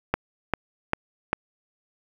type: click train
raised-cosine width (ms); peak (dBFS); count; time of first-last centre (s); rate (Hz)
0.5; -6; 4; 0.14-1.33; 2.52
effects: 7-bit